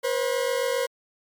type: tone pair together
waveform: 40% pulse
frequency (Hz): 485.6 / 533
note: B4 / C5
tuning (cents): -29 / +32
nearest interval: major second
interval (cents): 161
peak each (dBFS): -25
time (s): 0.03-0.87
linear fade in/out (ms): 20
effects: MP3 96 kbps